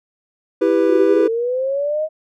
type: chord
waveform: triangle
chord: E minor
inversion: none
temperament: just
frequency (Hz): 329.6 / 395.6 / 494.4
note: E4 / G4 / B4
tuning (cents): 0 / +16 / +2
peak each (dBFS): -15 / -15 / -15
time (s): 0.61-1.28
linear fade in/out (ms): 10
type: linear sweep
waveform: sine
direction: up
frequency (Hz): 350 to 634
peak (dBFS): -17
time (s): 0.87-2.09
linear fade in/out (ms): 50
effects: none